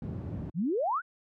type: low-pass noise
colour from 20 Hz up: white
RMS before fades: -35 dBFS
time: 0.02-0.5 s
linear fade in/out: 2 ms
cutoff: 160 Hz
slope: 12 dB/octave
type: exponential sweep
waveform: sine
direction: up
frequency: 146.83 to 1570 Hz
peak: -26 dBFS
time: 0.54-1.02 s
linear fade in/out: 50 ms
effects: high-pass 80 Hz 12 dB/octave